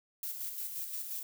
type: noise with tremolo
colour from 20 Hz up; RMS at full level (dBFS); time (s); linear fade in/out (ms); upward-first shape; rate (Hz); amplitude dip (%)
violet; -38; 0.23-1.23; 2; square; 5.7; 40
effects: none